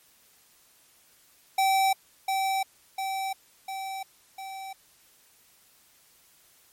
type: tone with echo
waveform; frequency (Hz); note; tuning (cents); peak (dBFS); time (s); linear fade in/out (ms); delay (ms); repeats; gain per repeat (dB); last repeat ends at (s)
square; 772; G5; -27; -21; 1.58-1.93; 5; 700; 4; -4; 4.73
effects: white hiss -60 dBFS RMS until 6.72 s + MP3 64 kbps